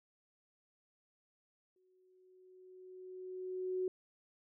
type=tone with exponential growth; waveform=sine; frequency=370 Hz; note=F#4; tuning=in tune; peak=-32 dBFS; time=1.76-3.88 s; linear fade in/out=2 ms; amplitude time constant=460 ms; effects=none